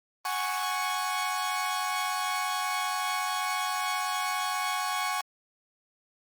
sawtooth chord, F# suspended second, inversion none, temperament equal, 740 / 830.6 / 1108.7 Hz, F#5 / G#5 / C#6, 0 / 0 / 0 cents, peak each -30 / -30 / -27 dBFS, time 0.25-5.21 s, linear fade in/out 2 ms, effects Opus 24 kbps

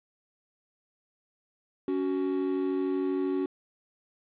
triangle tone pair together, 279.8 / 372.7 Hz, C#4 / F#4, +16 / +13 cents, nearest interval perfect fourth, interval 497 cents, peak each -27 dBFS, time 1.88-3.46 s, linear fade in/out 2 ms, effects resampled to 8000 Hz + 9-bit

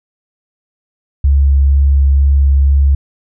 sine tone with vibrato, 69.3 Hz, C#2, in tune, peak -6 dBFS, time 1.24-2.95 s, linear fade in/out 5 ms, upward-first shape sine, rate 2.1 Hz, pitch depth 10 cents each way, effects none

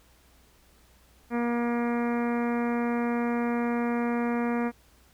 harmonic tone, 237.7 Hz, A#3, 34 cents sharp, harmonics 1 / 2 / 3 / 4 / 5 / 6 / 7 / 8 / 9 / 10, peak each -26 / -32 / -36 / -38 / -40 / -42 / -43 / -44 / -45 / -46 dBFS, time 1.3-4.72 s, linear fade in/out 50 ms, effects added 60 Hz sine -61 dBFS peak until 5.13 s + pink hiss -61 dBFS RMS until 5.13 s

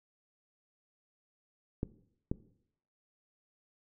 clicks, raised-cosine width 3 ms, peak -19 dBFS, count 2, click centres 1.831 / 2.315 s, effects noise-tail reverb RT60 0.7 s tail -18 dB re dry

